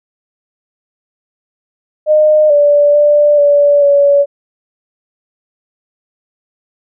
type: tone with pitch steps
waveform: sine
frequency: 612 / 582 / 589 / 577 / 568 Hz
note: D#5 / D5 / D5 / D5 / C#5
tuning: -29 / -16 / +5 / -31 / +42 cents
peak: -5 dBFS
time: 2.06-4.26 s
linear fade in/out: 50 ms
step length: 440 ms
effects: none